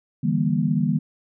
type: chord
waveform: sine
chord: E half-diminished seventh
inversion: third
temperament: just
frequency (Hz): 148.33 / 164.81 / 197.78 / 237.3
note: D3 / E3 / G3 / Bb3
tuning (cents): +18 / 0 / +16 / +31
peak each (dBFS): -24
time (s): 0.23-0.99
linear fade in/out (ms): 10
effects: none